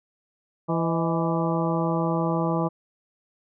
harmonic tone with a mistuned harmonic, 166.4 Hz, E3, 17 cents sharp, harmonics 1 / 2 / 3 / 4 / 5 / 6 / 7, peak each -25 / -28 / -30 / -31 / -32 / -33 / -33 dBFS, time 0.68-2.69 s, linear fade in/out 20 ms, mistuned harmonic 4, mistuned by -71 cents, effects none

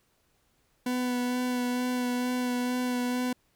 40% pulse tone with vibrato, 248.2 Hz, B3, 9 cents sharp, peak -26 dBFS, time 0.86-3.33 s, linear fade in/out 5 ms, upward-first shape sine, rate 2.2 Hz, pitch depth 14 cents each way, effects pink hiss -70 dBFS RMS until 3.55 s

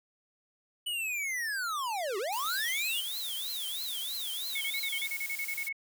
square linear two-way sweep, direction down then up, 2986 to 363.9 to 2986 Hz, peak -32 dBFS, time 0.86-3.01 s, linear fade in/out 10 ms, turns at 2.18 s
blue noise, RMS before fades -40 dBFS, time 2.32-5.69 s, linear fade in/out 10 ms
square tone with vibrato, 3583 Hz, A7, 31 cents sharp, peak -36 dBFS, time 2.46-5.06 s, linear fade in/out 0 ms, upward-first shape triangle, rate 3.1 Hz, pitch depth 280 cents each way
sine tone bursts, 2196 Hz, C#7, 17 cents flat, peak -32 dBFS, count 13, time 4.55-5.727 s, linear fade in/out 5 ms, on 61 ms, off 32 ms
effects none

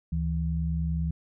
sine tone pair together, 72.7 / 163.21 Hz, D2 / E3, -17 / -17 cents, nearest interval octave + major second, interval 1400 cents, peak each -28 dBFS, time 0.12-1.11 s, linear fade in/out 5 ms, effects none

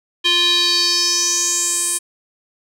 square tone with band-pass filter sweep, 349.2 Hz, F4, in tune, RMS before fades -17 dBFS, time 0.24-1.99 s, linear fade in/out 20 ms, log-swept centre 3300 to 9100 Hz, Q 5.1, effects none

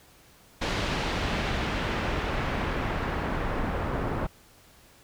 pink noise with low-pass filter sweep, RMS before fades -29 dBFS, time 0.61-4.27 s, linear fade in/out 10 ms, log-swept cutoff 4200 to 1200 Hz, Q 0.89, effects pink hiss -56 dBFS RMS until 5.03 s

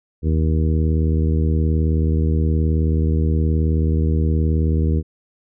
harmonic tone, 78.9 Hz, D#2, 25 cents sharp, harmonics 1 / 2 / 3 / 4 / 5 / 6, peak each -16 / -22 / -26 / -28 / -30 / -32 dBFS, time 0.22-5.03 s, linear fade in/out 50 ms, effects none

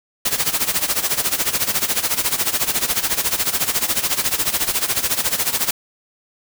white noise with tremolo, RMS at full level -17 dBFS, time 0.25-5.71 s, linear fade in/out 5 ms, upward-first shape sine, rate 14 Hz, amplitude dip 80%, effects none

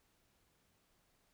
silence, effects pink hiss -75 dBFS RMS until 1.33 s

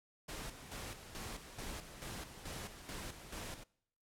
pink noise with tremolo, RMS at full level -45 dBFS, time 0.28-3.64 s, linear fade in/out 10 ms, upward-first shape square, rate 2.3 Hz, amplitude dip 60%, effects noise-tail reverb RT60 0.7 s tail -24 dB re dry + low-pass 12000 Hz 12 dB/octave

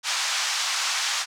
white band-pass noise, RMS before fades -26 dBFS, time 0.03-1.26 s, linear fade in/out 50 ms, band 830 to 6600 Hz, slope 24 dB/octave, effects none

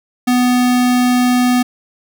square tone, 248.1 Hz, B3, 8 cents sharp, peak -11 dBFS, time 0.27-1.63 s, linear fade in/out 10 ms, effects none

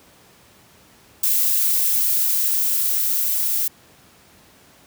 violet noise with level ramp, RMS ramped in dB -18 to -21 dBFS, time 1.23-3.68 s, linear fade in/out 5 ms, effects pink hiss -51 dBFS RMS until 4.86 s + high-pass 80 Hz 12 dB/octave

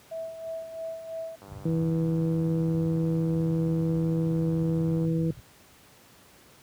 sine tone with tremolo, 653 Hz, E5, 17 cents flat, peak -31 dBFS, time 0.11-1.36 s, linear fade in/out 10 ms, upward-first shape sine, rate 3 Hz, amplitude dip 60%
click train, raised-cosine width 1 ms, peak -33 dBFS, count 359, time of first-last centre 1.42-5.051 s, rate 98.6 Hz
white low-pass noise, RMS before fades -40 dBFS, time 1.48-5.4 s, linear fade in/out 5 ms, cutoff 150 Hz, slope 96 dB/octave
harmonic tone, 163.1 Hz, E3, 18 cents flat, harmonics 1 / 2 / 3, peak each -24 / -30 / -34 dBFS, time 1.65-5.31 s, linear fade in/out 5 ms
effects pink hiss -55 dBFS RMS until 6.62 s + high-pass 80 Hz 12 dB/octave

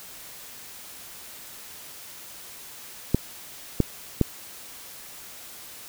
clicks, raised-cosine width 3 ms, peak -5 dBFS, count 3, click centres 3.146 / 3.803 / 4.213 s, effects white hiss -43 dBFS RMS until 5.88 s

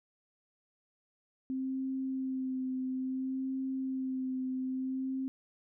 sine tone with vibrato, 261.6 Hz, C4, in tune, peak -32 dBFS, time 1.5-5.28 s, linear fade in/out 0 ms, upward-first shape sine, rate 0.59 Hz, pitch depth 20 cents each way, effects none

